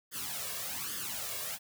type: noise with flanger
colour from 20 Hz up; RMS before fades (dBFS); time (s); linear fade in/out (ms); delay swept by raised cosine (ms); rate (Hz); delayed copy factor
white; -38; 0.11-1.59; 50; 0.61 to 1.81; 1.2; +0.75
effects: high-pass 80 Hz 12 dB/octave